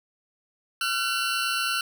20% pulse tone pair together, 1367.1 / 1496 Hz, F6 / F#6, -37 / +19 cents, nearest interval major second, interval 156 cents, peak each -21 / -24 dBFS, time 0.81-1.81 s, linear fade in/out 2 ms, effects none

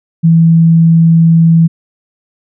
sine tone, 164.81 Hz, E3, in tune, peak -3 dBFS, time 0.23-1.68 s, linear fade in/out 20 ms, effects none

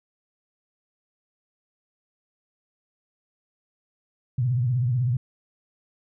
sine tone with vibrato, 123.47 Hz, B2, in tune, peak -20 dBFS, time 4.38-5.17 s, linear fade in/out 5 ms, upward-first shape triangle, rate 16 Hz, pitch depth 160 cents each way, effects none

